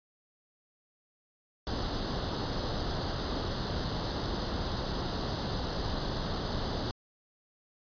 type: noise with comb filter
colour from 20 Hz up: pink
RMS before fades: -33 dBFS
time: 1.67-6.91 s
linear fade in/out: 0 ms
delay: 0.21 ms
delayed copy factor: +0.8
effects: resampled to 11025 Hz